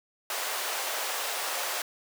pink high-pass noise, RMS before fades -32 dBFS, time 0.3-1.82 s, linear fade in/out 2 ms, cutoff 540 Hz, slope 24 dB/octave, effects none

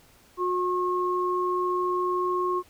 sine tone pair together, 361.4 / 1083 Hz, F#4 / C#6, -41 / -41 cents, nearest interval octave + perfect fifth, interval 1900 cents, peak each -26 dBFS, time 0.37-2.63 s, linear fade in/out 50 ms, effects pink hiss -57 dBFS RMS until 2.69 s

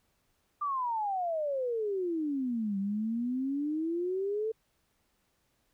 sine exponential two-way sweep, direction down then up, 1200 to 193.2 to 449.2 Hz, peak -29 dBFS, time 0.61-4.52 s, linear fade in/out 10 ms, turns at 2.78 s, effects pink hiss -74 dBFS RMS until 5.73 s

